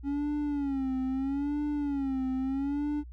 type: tone with vibrato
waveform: triangle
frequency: 277.2 Hz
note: C#4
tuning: in tune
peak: -26 dBFS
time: 0.03-3.04 s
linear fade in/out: 50 ms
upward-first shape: sine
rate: 0.77 Hz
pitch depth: 110 cents each way
effects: added 60 Hz sine -42 dBFS peak until 3.12 s